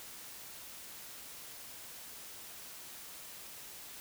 silence, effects white hiss -49 dBFS RMS until 4 s

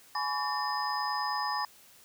sine tone cluster, 841 / 1002 / 1131 / 1800 / 5040 Hz, G#5 / B5 / C#6 / A6 / D#8, +22 / +25 / +34 / +39 / +21 cents, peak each -34 / -35 / -35 / -38 / -37 dBFS, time 0.15-1.65 s, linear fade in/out 2 ms, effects white hiss -57 dBFS RMS until 2.04 s

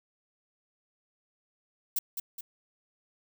violet noise with echo, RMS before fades -28 dBFS, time 1.96-1.99 s, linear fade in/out 5 ms, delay 210 ms, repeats 2, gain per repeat -6 dB, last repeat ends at 2.41 s, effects none

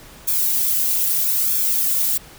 violet noise with flanger, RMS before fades -19 dBFS, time 0.27-2.18 s, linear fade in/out 10 ms, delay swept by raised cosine 1 to 3.1 ms, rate 0.78 Hz, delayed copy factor -0.9, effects pink hiss -43 dBFS RMS until 2.38 s

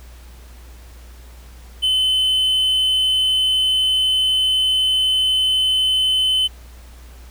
triangle tone, 3044 Hz, F#7, 48 cents sharp, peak -13 dBFS, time 1.82-6.48 s, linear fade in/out 20 ms, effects added 60 Hz sine -38 dBFS peak until 7.3 s + pink hiss -48 dBFS RMS until 7.3 s

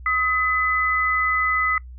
sine tone pair together, 1264.3 / 2007 Hz, D#6 / B6, +27 / +27 cents, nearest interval minor sixth, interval 800 cents, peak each -21 dBFS, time 0.06-1.78 s, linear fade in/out 2 ms, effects noise-tail reverb RT60 0.1 s tail -23 dB re dry + added 62 Hz sine -36 dBFS peak until 1.98 s

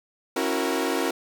sawtooth chord, F# dominant seventh, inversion second, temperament equal with one note detuned, 272.4 / 329.6 / 370 / 466.2 Hz, C#4 / E4 / F#4 / A#4, -30 / 0 / 0 / 0 cents, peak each -25 dBFS, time 0.36-1.11 s, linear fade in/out 5 ms, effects none

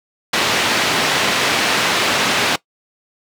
white band-pass noise, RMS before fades -17 dBFS, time 0.33-2.56 s, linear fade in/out 5 ms, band 140 to 3400 Hz, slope 12 dB/octave, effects noise-tail reverb RT60 0.1 s tail -20 dB re dry

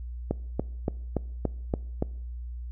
click train, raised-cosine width 2 ms, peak -12 dBFS, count 7, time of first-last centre 0.31-2.024 s, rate 3.5 Hz, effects noise-tail reverb RT60 0.7 s tail -23 dB re dry + added 60 Hz sine -34 dBFS peak until 2.71 s

